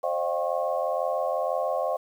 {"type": "tone cluster", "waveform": "sine", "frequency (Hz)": [526, 608, 694, 774, 1088], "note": ["C5", "D#5", "F5", "G5", "C#6"], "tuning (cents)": [9, -40, -11, -22, -33], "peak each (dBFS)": [-29, -29, -30, -34, -34], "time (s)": [0.03, 1.97], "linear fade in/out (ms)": 10, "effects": ["9-bit"]}